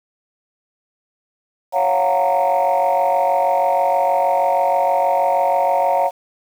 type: chord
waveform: sine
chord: Gb major seventh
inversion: second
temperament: just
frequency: 555 / 693.7 / 740 / 925 Hz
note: Db5 / F5 / Gb5 / Bb5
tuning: +2 / -12 / 0 / -14 cents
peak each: -18 dBFS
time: 1.72-6.11 s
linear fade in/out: 50 ms
effects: tanh soft clip ceiling -8 dBFS + 7-bit